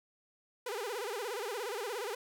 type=tone with vibrato; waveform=sawtooth; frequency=445.8 Hz; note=A4; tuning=23 cents sharp; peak=-32 dBFS; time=0.66-2.15 s; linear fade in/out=5 ms; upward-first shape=sine; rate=17 Hz; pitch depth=220 cents each way; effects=none